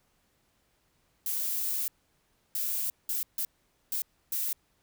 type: noise bursts at uneven times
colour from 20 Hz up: violet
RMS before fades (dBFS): -31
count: 6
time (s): 1.26-1.88 / 2.55-2.9 / 3.09-3.23 / 3.38-3.45 / 3.92-4.02 / 4.32-4.53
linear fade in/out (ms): 2
effects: pink hiss -71 dBFS RMS until 4.82 s